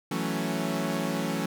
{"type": "chord", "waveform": "sawtooth", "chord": "F# minor seventh", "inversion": "third", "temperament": "equal", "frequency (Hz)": [164.81, 185, 220, 277.2], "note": ["E3", "F#3", "A3", "C#4"], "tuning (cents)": [0, 0, 0, 0], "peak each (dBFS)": -29, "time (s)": [0.11, 1.46], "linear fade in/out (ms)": 5, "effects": []}